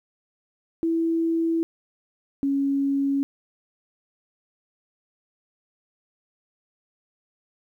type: tone pair in turn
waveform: sine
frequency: 329.6 / 277.2 Hz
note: E4 / C#4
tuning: 0 / 0 cents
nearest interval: minor third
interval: 300 cents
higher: first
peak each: -20 / -20 dBFS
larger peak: neither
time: 0.83-1.63 / 2.43-3.23 s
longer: neither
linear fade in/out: 0 ms
effects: 10-bit